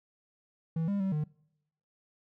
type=tone with pitch steps; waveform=triangle; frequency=162.8 / 200.8 / 192.1 / 151.7 Hz; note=E3 / G3 / G3 / D#3; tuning=-21 / +42 / -35 / -44 cents; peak=-26 dBFS; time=0.76-1.24 s; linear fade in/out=5 ms; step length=120 ms; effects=noise-tail reverb RT60 0.8 s tail -25 dB re dry